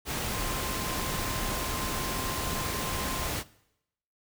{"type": "tone in noise", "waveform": "sine", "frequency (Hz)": 1046.5, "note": "C6", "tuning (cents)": 0, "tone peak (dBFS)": -39, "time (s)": [0.3, 3.31], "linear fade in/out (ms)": 50, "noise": "pink", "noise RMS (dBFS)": -32, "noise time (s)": [0.05, 3.44], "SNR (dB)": -10, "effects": ["noise-tail reverb RT60 0.8 s tail -20 dB re dry"]}